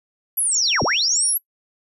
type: linear two-way sweep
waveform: sine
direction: down then up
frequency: 11840 to 64.8 to 11840 Hz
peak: -17 dBFS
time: 0.37-1.38 s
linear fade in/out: 10 ms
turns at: 0.83 s
type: tone with tremolo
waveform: sine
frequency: 5588 Hz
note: F8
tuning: in tune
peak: -23 dBFS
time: 0.51-1.35 s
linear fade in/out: 50 ms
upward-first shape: square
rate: 1.9 Hz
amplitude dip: 25%
effects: noise-tail reverb RT60 0.1 s tail -23 dB re dry